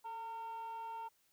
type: tone with frequency modulation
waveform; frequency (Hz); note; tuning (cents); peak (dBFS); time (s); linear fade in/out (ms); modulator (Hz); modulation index
sine; 911; A#5; -40; -39; 0.04-1.09; 20; 472; 0.29
effects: tanh soft clip ceiling -41 dBFS + white hiss -74 dBFS RMS until 1.32 s

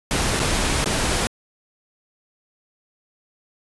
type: noise with dropouts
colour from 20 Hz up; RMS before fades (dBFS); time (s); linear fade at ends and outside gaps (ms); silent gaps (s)
pink; -21; 0.11-1.27; 0; 0.394-0.4 / 0.843-0.859
effects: resampled to 24000 Hz

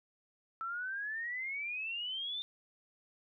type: exponential sweep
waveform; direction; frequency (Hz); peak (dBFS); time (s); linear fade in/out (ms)
sine; up; 1315 to 3615; -36; 0.61-2.42; 0
effects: none

